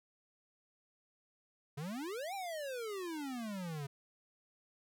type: exponential two-way sweep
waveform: square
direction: up then down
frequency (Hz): 135.6 to 810 to 135.6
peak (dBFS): -40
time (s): 1.77-3.87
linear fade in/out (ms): 10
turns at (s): 2.34
effects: none